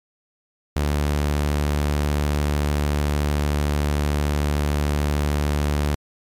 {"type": "tone", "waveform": "sawtooth", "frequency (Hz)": 73.42, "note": "D2", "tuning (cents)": 0, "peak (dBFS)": -15, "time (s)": [0.76, 5.95], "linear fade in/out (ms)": 0, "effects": ["MP3 96 kbps"]}